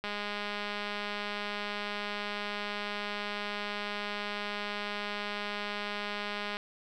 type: click train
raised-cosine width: 0.3 ms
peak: -20 dBFS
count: 1346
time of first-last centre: 0.04-6.569 s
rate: 206 Hz
effects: none